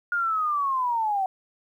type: linear sweep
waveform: sine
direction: down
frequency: 1432 to 746 Hz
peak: -22 dBFS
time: 0.12-1.26 s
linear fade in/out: 2 ms
effects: 10-bit